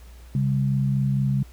sine tone pair together, 136.1 / 200.6 Hz, C#3 / G3, -31 / +40 cents, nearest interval perfect fifth, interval 671 cents, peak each -20 / -26 dBFS, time 0.35-1.43 s, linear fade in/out 2 ms, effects added 60 Hz sine -42 dBFS peak until 1.52 s + pink hiss -54 dBFS RMS until 1.52 s

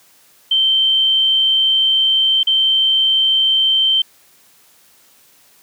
sine tone with dropouts, 3117 Hz, G7, 11 cents flat, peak -11 dBFS, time 0.51-4.02 s, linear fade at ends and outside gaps 5 ms, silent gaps 2.432-2.47 s, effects white hiss -51 dBFS RMS until 5.62 s + high-pass 100 Hz 12 dB/octave

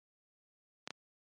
clicks, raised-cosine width 0.2 ms, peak -22 dBFS, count 2, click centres 0.875 / 0.906 s, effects high-pass 150 Hz 12 dB/octave + MP3 48 kbps

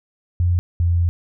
sine tone pair in turn, 87.9 / 85.99 Hz, F2 / F2, +12 / -26 cents, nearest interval unison, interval 38 cents, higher first, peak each -14 dBFS, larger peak neither, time 0.4-0.59 / 0.8-1.09 s, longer second, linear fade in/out 0 ms, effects none

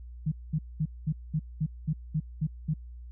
sine tone bursts, 155 Hz, D#3, 6 cents flat, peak -24 dBFS, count 10, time 0.26-2.74 s, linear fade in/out 10 ms, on 59 ms, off 210 ms, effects added 60 Hz sine -41 dBFS peak until 3.11 s

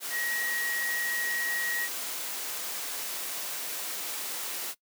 sine tone in noise, 1900 Hz, A#6, 33 cents sharp, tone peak -30 dBFS, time 0.1-1.89 s, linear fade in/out 50 ms, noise white, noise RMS -35 dBFS, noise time 0-4.75 s, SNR +2 dB, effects noise-tail reverb RT60 0.1 s tail -20 dB re dry + high-pass 300 Hz 12 dB/octave

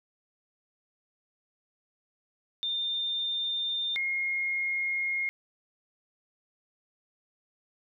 sine tone pair in turn, 3608 / 2145 Hz, A7 / C7, +43 / +42 cents, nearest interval major sixth, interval 901 cents, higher first, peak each -28 / -27 dBFS, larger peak second, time 2.63-3.96 / 3.96-5.29 s, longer neither, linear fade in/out 0 ms, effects none

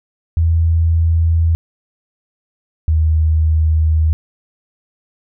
sine tone pair in turn, 82.41 / 78.91 Hz, E2 / D#2, 0 / +25 cents, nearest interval minor second, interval 75 cents, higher first, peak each -10 dBFS, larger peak neither, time 0.37-1.55 / 2.88-4.13 s, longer second, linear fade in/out 0 ms, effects none

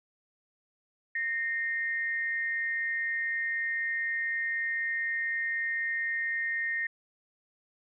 sine tone pair together, 1842 / 2093 Hz, A#6 / C7, -21 / 0 cents, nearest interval major second, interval 221 cents, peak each -29 / -36 dBFS, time 1.15-6.87 s, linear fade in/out 5 ms, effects none

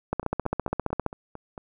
two click trains, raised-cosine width 1 ms, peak -11 / -24 dBFS, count 15 / 7, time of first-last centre 0.13-1.063 / 0.23-1.578 s, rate 15 / 4.45 Hz, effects none

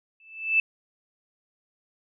sine tone with exponential growth, 2637 Hz, E7, in tune, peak -15 dBFS, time 0.2-0.6 s, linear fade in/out 2 ms, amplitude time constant 86 ms, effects none

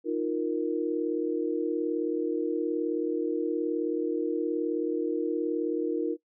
sine chord, Eb suspended second, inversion none, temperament just, 311.1 / 350 / 466.7 Hz, Eb4 / F4 / Bb4, 0 / +4 / +2 cents, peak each -30 dBFS, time 0.04-6.17 s, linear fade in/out 50 ms, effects noise-tail reverb RT60 0.1 s tail -18 dB re dry

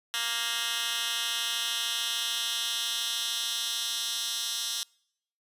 10% pulse tone with high-pass filter sweep, 233.1 Hz, A#3, in tune, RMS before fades -31 dBFS, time 0.14-4.83 s, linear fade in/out 0 ms, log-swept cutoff 2400 to 4200 Hz, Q 1.8, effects noise-tail reverb RT60 0.7 s tail -26 dB re dry + resampled to 32000 Hz

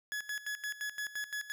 40% pulse tone with tremolo, 1693 Hz, G#6, 33 cents sharp, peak -34 dBFS, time 0.12-1.52 s, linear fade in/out 0 ms, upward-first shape square, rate 5.8 Hz, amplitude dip 80%, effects none

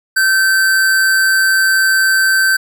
square tone with amplitude modulation, 1548 Hz, G6, 22 cents flat, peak -9 dBFS, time 0.16-2.57 s, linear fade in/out 10 ms, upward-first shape sine, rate 181 Hz, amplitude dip 30%, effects none

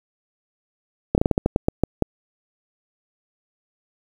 slowing click train, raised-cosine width 2 ms, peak -3 dBFS, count 11, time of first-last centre 1.15-2.023 s, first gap 29 ms, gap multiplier 1.23, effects 7-bit

